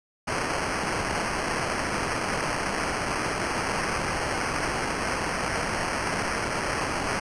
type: noise with sample-and-hold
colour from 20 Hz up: white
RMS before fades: -28 dBFS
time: 0.27-7.2 s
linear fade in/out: 10 ms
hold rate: 3675 Hz
effects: resampled to 22050 Hz